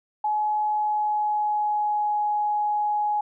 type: tone with pitch glide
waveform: sine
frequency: 847 to 837.3 Hz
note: G#5 to G#5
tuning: +34 to +14 cents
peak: -21 dBFS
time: 0.24-3.21 s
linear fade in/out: 5 ms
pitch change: -20 cents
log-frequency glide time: 0.63-2.16 s
effects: none